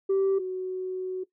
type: tone pair in turn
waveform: sine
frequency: 388 / 371.6 Hz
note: G4 / F#4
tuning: -18 / +7 cents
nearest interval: minor second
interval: 75 cents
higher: first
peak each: -19 / -28 dBFS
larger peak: first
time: 0.09-0.39 / 0.39-1.24 s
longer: second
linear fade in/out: 10 ms
effects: noise-tail reverb RT60 0.1 s tail -17 dB re dry + tanh soft clip ceiling -19 dBFS